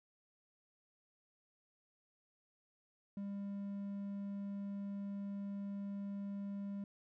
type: tone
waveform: triangle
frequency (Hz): 200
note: G3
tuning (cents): +35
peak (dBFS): -38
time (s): 3.17-6.84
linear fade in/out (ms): 2
effects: none